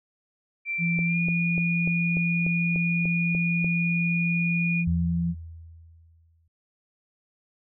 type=tone with pitch glide; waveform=sine; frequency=2349 to 2442 Hz; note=D7 to D#7; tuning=0 to -33 cents; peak=-26 dBFS; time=0.65-4.85 s; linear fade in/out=50 ms; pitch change=+67 cents; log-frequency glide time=1.05-1.2 s
type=tone; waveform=sine; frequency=170 Hz; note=F3; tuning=46 cents flat; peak=-23 dBFS; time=0.78-5.35 s; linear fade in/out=50 ms
type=click train; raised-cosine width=2 ms; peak=-22 dBFS; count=10; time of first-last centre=0.99-3.645 s; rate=3.39 Hz
type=tone with exponential decay; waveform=sine; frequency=82.41 Hz; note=E2; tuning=in tune; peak=-23 dBFS; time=4.87-6.48 s; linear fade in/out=5 ms; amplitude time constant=350 ms
effects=none